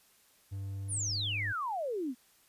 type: tone with pitch glide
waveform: triangle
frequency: 98 to 101.22 Hz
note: G2 to G#2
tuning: 0 to -44 cents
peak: -34 dBFS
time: 0.51-1.53 s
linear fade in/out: 20 ms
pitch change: +56 cents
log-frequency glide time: 0.85-1.01 s
type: exponential sweep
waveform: sine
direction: down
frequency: 10540 to 233.1 Hz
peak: -32 dBFS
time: 0.88-2.15 s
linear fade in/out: 50 ms
effects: white hiss -65 dBFS RMS until 2.48 s + resampled to 32000 Hz